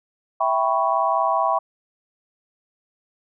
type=chord; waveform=sine; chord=C# half-diminished seventh; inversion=first; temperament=equal; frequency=659.3 / 784 / 987.8 / 1108.7 Hz; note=E5 / G5 / B5 / C#6; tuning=0 / 0 / 0 / 0 cents; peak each=-23 dBFS; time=0.4-1.59 s; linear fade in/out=10 ms; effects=none